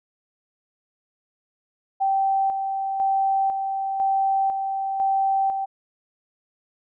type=tone with tremolo; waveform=sine; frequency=778 Hz; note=G5; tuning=13 cents flat; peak=-18 dBFS; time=2-5.66 s; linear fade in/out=20 ms; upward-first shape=square; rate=1 Hz; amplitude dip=45%; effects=none